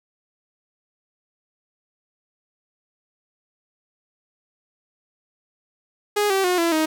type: tone with pitch steps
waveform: sawtooth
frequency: 414.4 / 386.6 / 360.8 / 336.6 / 314.1 Hz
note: G#4 / G4 / F#4 / E4 / D#4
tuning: -4 / -24 / -44 / +36 / +16 cents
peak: -14 dBFS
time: 6.16-6.86 s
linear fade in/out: 10 ms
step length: 140 ms
effects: none